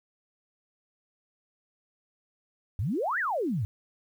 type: exponential two-way sweep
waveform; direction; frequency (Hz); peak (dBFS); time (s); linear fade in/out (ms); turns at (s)
sine; up then down; 83.8 to 1987 to 91.9; -26; 2.79-3.65; 0; 3.19
effects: 10-bit